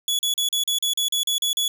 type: tone bursts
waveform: sawtooth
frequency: 3395 Hz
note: G#7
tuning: 37 cents sharp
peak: -17 dBFS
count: 11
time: 0.08-1.68 s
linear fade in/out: 2 ms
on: 110 ms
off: 39 ms
effects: none